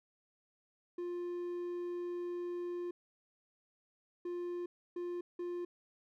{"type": "tone bursts at uneven times", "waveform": "triangle", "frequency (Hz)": 351.4, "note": "F4", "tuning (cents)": 11, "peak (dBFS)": -35, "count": 4, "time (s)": [[0.98, 2.91], [4.25, 4.66], [4.96, 5.21], [5.39, 5.65]], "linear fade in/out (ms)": 5, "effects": []}